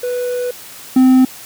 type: tone pair in turn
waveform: triangle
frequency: 493.2 / 258.4 Hz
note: B4 / C4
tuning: -2 / -21 cents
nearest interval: major seventh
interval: 1119 cents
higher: first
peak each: -15 / -4 dBFS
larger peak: second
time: 0.03-0.51 / 0.96-1.25 s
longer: first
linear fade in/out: 5 ms
effects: white hiss -35 dBFS RMS until 1.45 s + high-pass 80 Hz 12 dB/octave